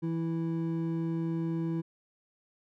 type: tone pair together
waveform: triangle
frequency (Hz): 164.81 / 329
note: E3 / E4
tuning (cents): 0 / -3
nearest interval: octave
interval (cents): 1197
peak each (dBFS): -29 / -31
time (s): 0.02-1.82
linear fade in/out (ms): 20
effects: none